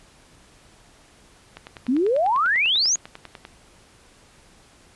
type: click train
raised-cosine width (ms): 0.3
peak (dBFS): -21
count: 20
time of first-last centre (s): 1.57-3.451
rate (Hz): 10.1
type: exponential sweep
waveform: sine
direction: up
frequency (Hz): 232.6 to 6890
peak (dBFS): -17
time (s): 1.88-2.96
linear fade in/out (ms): 10
effects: pink hiss -53 dBFS RMS until 4.95 s + resampled to 24000 Hz